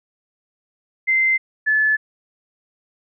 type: tone pair in turn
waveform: sine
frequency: 2077 / 1729.6 Hz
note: C7 / A6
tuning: -13 / -30 cents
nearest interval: minor third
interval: 317 cents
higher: first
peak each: -14 dBFS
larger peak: neither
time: 1.07-1.38 / 1.66-1.97 s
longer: neither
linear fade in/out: 20 ms
effects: none